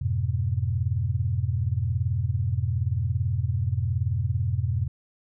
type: chord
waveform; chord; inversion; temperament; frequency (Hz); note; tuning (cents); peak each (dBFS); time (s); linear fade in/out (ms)
sine; F diminished; none; just; 87.31 / 104.77 / 125.72; F2 / Ab2 / Cb3; 0 / +16 / +31; -27; 0.01-4.88; 10
effects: none